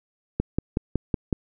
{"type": "click train", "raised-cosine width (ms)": 3, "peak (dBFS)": -9, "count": 6, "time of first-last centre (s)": [0.4, 1.328], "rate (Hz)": 5.39, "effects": []}